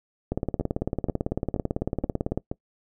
two click trains, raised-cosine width 2 ms, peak -12 / -15 dBFS, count 38 / 5, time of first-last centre 0.32-2.376 / 0.61-2.515 s, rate 18 / 2.1 Hz, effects noise-tail reverb RT60 0.1 s tail -22 dB re dry

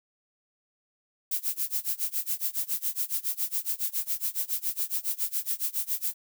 violet noise with tremolo, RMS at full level -27 dBFS, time 1.31-6.14 s, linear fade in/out 5 ms, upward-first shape sine, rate 7.2 Hz, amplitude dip 95%, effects none

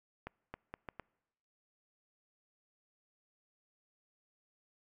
accelerating click train, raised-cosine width 0.5 ms, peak -27 dBFS, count 5, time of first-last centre 0.27-0.997 s, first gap 270 ms, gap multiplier 0.74, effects noise-tail reverb RT60 1.0 s tail -26 dB re dry

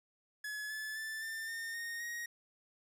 45% pulse tone with pitch steps, 1702 / 1730.8 / 1760 / 1789.7 / 1819.9 / 1850.7 / 1882 Hz, G#6 / A6 / A6 / A6 / A#6 / A#6 / A#6, +42 / -29 / 0 / +29 / -42 / -13 / +16 cents, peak -39 dBFS, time 0.44-2.26 s, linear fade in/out 5 ms, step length 260 ms, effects none

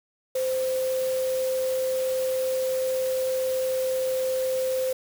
sine tone in noise, 519 Hz, C5, 14 cents flat, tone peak -23 dBFS, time 0.35-4.93 s, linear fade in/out 5 ms, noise white, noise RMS -38 dBFS, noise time 0.35-4.93 s, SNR +12 dB, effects none

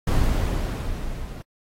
brown noise with level ramp, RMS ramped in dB -18 to -34 dBFS, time 0.07-1.42 s, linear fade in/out 5 ms, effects AAC 48 kbps

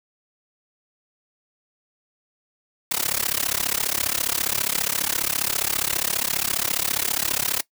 white noise with amplitude modulation, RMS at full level -20 dBFS, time 2.91-7.61 s, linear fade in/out 5 ms, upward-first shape sine, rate 34.8 Hz, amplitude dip 100%, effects noise-tail reverb RT60 0.1 s tail -20 dB re dry

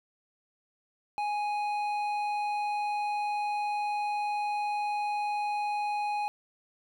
sine tone with hard clipping, 831 Hz, G#5, 1 cent sharp, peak -30 dBFS, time 1.18-6.28 s, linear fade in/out 0 ms, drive 8 dB, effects none

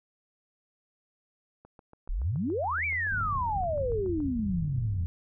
click train, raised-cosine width 1 ms, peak -37 dBFS, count 19, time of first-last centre 1.65-4.203 s, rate 7.05 Hz
sine exponential two-way sweep, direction up then down, 30.87 to 2373 to 81.5 Hz, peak -27 dBFS, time 2.09-5.06 s, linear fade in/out 0 ms, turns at 2.85 s
sine tone with vibrato, 89 Hz, F2, 33 cents sharp, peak -37 dBFS, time 2.24-4.81 s, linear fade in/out 5 ms, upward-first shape sine, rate 1.3 Hz, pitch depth 150 cents each way
pink low-pass noise, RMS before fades -37 dBFS, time 3.11-5.05 s, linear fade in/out 10 ms, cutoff 180 Hz, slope 24 dB/octave
effects none

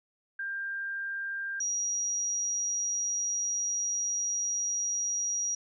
sine tone pair in turn, 1593 / 5746 Hz, G6 / F8, +27 / +48 cents, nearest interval octave + minor seventh, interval 2221 cents, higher second, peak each -32 / -28 dBFS, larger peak second, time 0.39-1.6 / 1.6-5.55 s, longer second, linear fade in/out 5 ms, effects none

